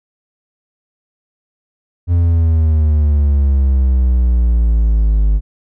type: exponential sweep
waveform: triangle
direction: down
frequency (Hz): 87.31 to 50.3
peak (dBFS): -7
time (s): 2.07-5.41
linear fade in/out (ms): 50
effects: none